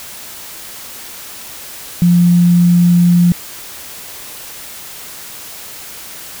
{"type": "tone", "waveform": "sine", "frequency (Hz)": 174.61, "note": "F3", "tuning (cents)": 0, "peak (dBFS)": -6, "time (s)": [2.02, 3.32], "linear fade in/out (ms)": 0, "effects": ["white hiss -31 dBFS RMS until 6.4 s"]}